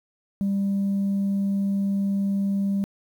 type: tone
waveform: sine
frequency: 197.8 Hz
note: G3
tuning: 16 cents sharp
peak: -19 dBFS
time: 0.41-2.84 s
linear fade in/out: 0 ms
effects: tanh soft clip ceiling -19 dBFS + 9-bit